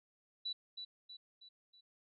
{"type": "tone with echo", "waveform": "sine", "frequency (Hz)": 3951, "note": "B7", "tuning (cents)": 0, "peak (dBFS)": -37, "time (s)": [0.45, 0.53], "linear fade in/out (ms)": 10, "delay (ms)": 320, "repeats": 4, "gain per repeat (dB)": -6, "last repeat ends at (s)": 1.81, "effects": []}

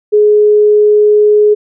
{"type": "tone", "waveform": "sine", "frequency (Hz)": 419.9, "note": "G#4", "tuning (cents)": 19, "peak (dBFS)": -4, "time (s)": [0.12, 1.55], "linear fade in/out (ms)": 20, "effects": []}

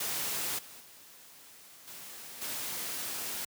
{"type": "noise with level steps", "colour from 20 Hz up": "white", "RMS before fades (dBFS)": [-34, -50, -54, -46, -37], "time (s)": [0, 3.45], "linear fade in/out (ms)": 5, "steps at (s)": [0.58, 0.8, 1.87, 2.41], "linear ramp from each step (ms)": 10, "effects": ["high-pass 100 Hz 12 dB/octave"]}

